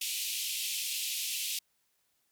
pink band-pass noise, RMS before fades -35 dBFS, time 0.01-1.59 s, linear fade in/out 5 ms, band 2500 to 16000 Hz, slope 48 dB/octave, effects white hiss -75 dBFS RMS until 2.31 s

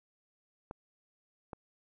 clicks, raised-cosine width 1 ms, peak -27 dBFS, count 2, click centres 0.711 / 1.532 s, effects none

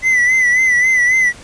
triangle tone with vibrato, 2006 Hz, B6, 26 cents sharp, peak -8 dBFS, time 0.02-1.33 s, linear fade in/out 50 ms, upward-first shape sine, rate 3.7 Hz, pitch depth 59 cents each way, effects pink hiss -38 dBFS RMS until 1.43 s + resampled to 22050 Hz

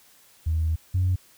sine tone pair in turn, 80.1 / 91.76 Hz, E2 / F#2, -49 / -14 cents, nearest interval major second, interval 235 cents, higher second, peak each -20 / -18 dBFS, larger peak second, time 0.46-0.76 / 0.94-1.16 s, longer first, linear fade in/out 10 ms, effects tanh soft clip ceiling -16 dBFS + white hiss -56 dBFS RMS until 1.37 s

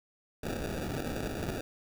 white noise with sample-and-hold, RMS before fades -35 dBFS, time 0.43-1.61 s, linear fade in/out 5 ms, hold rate 1050 Hz, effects none

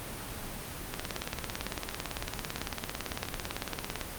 two click trains, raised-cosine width 0.2 ms, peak -15 / -22 dBFS, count 56 / 4, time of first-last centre 0.94-4.013 / 1.24-3.253 s, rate 17.9 / 1.49 Hz, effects pink hiss -40 dBFS RMS until 4.18 s + Opus 32 kbps

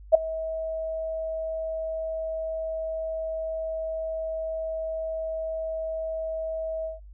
sine tone with ADSR envelope, 643 Hz, E5, 43 cents flat, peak -8 dBFS, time 0.12-7 s, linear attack 27 ms, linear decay 8 ms, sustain -20 dB, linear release 150 ms, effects noise-tail reverb RT60 0.2 s tail -23 dB re dry + added 50 Hz sine -43 dBFS peak until 7.13 s

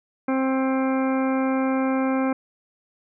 harmonic tone, 264.1 Hz, C4, 16 cents sharp, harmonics 1 / 2 / 3 / 4 / 5 / 6 / 8 / 9, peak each -21 / -27 / -31 / -33 / -35 / -37 / -39 / -40 dBFS, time 0.28-2.33 s, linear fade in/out 5 ms, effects none

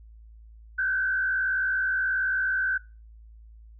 sine tone with frequency modulation, 1534 Hz, G6, 38 cents flat, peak -23 dBFS, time 0.78-2.78 s, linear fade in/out 10 ms, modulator 58.6 Hz, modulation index 0.87, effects noise-tail reverb RT60 0.3 s tail -20 dB re dry + added 55 Hz sine -46 dBFS peak until 3.79 s

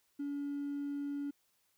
triangle tone with hard clipping, 284.9 Hz, C#4, 48 cents sharp, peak -36 dBFS, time 0.19-1.31 s, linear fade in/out 10 ms, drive 4 dB, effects white hiss -75 dBFS RMS until 1.77 s

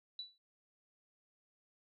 sine tone with exponential decay, 3951 Hz, B7, in tune, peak -38 dBFS, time 0.19-0.38 s, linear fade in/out 2 ms, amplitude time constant 40 ms, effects none

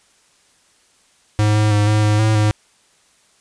square tone with pitch steps, 105.8 / 106.6 / 104.1 / 106.6 / 105.6 / 109.1 / 106.1 Hz, G#2 / G#2 / G#2 / G#2 / G#2 / A2 / G#2, +33 / +46 / +5 / +46 / +29 / -14 / +38 cents, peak -13 dBFS, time 1.39-2.51 s, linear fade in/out 0 ms, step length 160 ms, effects white hiss -56 dBFS RMS until 3.4 s + resampled to 22050 Hz

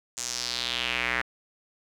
square tone with band-pass filter sweep, 60.9 Hz, B1, 24 cents flat, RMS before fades -30 dBFS, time 0.17-1.22 s, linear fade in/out 10 ms, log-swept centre 7100 to 1800 Hz, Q 3.1, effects none

